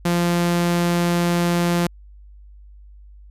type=tone; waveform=sawtooth; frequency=173.2 Hz; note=F3; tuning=14 cents flat; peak=-13 dBFS; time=0.05-1.87 s; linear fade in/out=5 ms; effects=added 50 Hz sine -41 dBFS peak until 3.3 s + resampled to 32000 Hz